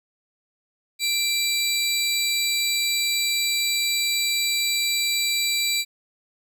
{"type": "tone pair together", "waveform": "25% pulse", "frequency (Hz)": [2349, 3938], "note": ["D7", "B7"], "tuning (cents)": [0, -6], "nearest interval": "major sixth", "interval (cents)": 894, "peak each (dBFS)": [-20, -20], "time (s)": [0.99, 5.85], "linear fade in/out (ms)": 50, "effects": []}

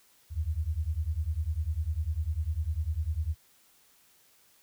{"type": "beating tone pair", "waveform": "sine", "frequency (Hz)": [73.7, 83.7], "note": ["D2", "E2"], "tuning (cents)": [7, 27], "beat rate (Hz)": 10, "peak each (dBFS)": -31, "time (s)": [0.3, 3.36], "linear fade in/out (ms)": 50, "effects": ["white hiss -63 dBFS RMS until 4.62 s"]}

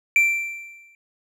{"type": "tone with exponential decay", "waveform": "triangle", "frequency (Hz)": 2349, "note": "D7", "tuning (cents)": 0, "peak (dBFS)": -10, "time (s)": [0.16, 0.95], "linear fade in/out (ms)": 1, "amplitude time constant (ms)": 170, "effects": []}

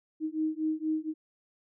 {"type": "beating tone pair", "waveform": "sine", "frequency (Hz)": [311.1, 315.3], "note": ["D#4", "D#4"], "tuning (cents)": [0, 23], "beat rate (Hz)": 4.2, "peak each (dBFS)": -31, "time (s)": [0.2, 1.14], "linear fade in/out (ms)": 50, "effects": []}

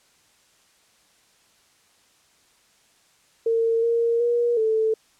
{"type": "tone with pitch steps", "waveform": "sine", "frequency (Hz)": [456.3, 465, 476.2, 440.7], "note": ["A#4", "A#4", "A#4", "A4"], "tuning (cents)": [-37, -4, 37, 3], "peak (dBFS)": -18, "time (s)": [3.46, 4.94], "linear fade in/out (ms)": 5, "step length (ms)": 370, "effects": ["white hiss -60 dBFS RMS until 5.19 s", "low-pass 9000 Hz 12 dB/octave"]}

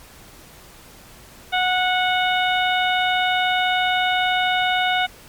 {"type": "harmonic tone", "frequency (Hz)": 734, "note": "F#5", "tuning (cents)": -14, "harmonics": [1, 2, 3, 4, 5], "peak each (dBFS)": [-20, -23, -25, -26, -27], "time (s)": [1.52, 5.07], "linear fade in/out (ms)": 20, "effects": ["pink hiss -45 dBFS RMS until 5.28 s", "MP3 96 kbps"]}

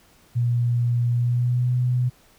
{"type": "tone with pitch glide", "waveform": "sine", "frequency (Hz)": [120, 124.59], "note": ["B2", "B2"], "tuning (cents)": [-49, 16], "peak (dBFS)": -18, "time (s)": [0.35, 2.1], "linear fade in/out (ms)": 20, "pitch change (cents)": 65, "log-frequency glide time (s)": [1.12, 1.73], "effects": ["pink hiss -56 dBFS RMS until 2.38 s"]}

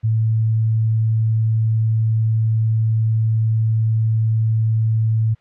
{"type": "tone", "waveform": "sine", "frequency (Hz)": 111.1, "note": "A2", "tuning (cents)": 17, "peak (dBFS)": -14, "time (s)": [0.03, 5.35], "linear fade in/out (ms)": 20, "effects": ["white hiss -58 dBFS RMS until 5.4 s", "low-pass 2000 Hz 12 dB/octave"]}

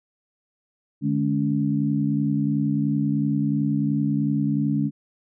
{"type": "tone cluster", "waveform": "sine", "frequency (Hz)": [148.4, 211.3, 281.8], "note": ["D3", "G#3", "C#4"], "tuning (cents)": [18, 30, 29], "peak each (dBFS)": -24, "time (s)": [1.01, 4.91], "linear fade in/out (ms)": 50, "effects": []}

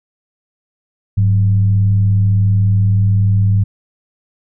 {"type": "tone with frequency modulation", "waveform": "sine", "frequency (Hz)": 101.7, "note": "G#2", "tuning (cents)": -36, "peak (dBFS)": -9, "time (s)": [1.17, 3.64], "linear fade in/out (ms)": 10, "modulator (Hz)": 80.3, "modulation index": 0.37, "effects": []}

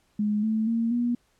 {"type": "tone with pitch steps", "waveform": "sine", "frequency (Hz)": [209.5, 219.3, 229.5, 240.2], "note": ["G#3", "A3", "A#3", "B3"], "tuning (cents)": [15, -6, -27, -48], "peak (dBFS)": -22, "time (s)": [0.19, 1.15], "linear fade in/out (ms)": 5, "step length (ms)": 240, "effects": ["pink hiss -67 dBFS RMS until 1.39 s", "low-pass 11000 Hz 12 dB/octave"]}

